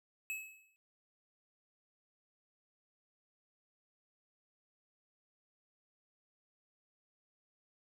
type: tone with exponential decay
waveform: square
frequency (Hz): 2583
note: E7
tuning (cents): -36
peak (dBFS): -36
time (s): 0.3-0.76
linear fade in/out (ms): 0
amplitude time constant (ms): 100
effects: none